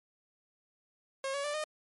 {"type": "tone with pitch steps", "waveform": "sawtooth", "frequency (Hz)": [540, 563.3, 587.5, 612.8], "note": ["C#5", "C#5", "D5", "D#5"], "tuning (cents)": [-45, 28, 1, -27], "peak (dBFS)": -29, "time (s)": [1.24, 1.64], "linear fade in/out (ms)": 2, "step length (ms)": 100, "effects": ["MP3 48 kbps"]}